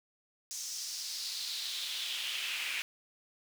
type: noise with high-pass filter sweep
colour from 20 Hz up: brown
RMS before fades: -38 dBFS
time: 0.51-2.82 s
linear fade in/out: 0 ms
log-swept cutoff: 6200 to 2400 Hz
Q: 3.3
effects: none